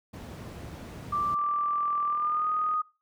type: noise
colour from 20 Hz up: brown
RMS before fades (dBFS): -36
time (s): 0.13-1.35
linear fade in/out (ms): 10
type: tone with pitch glide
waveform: sine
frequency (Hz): 1174.7 to 1240.2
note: D6 to D#6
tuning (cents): 0 to -6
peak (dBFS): -25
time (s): 1.12-2.82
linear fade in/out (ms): 10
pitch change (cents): +94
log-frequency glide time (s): 2.06-2.48
type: click train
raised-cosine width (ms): 0.5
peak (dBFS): -32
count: 56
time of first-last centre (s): 1.39-2.738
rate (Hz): 40.8
effects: noise-tail reverb RT60 0.3 s tail -20 dB re dry + high-pass 100 Hz 12 dB/octave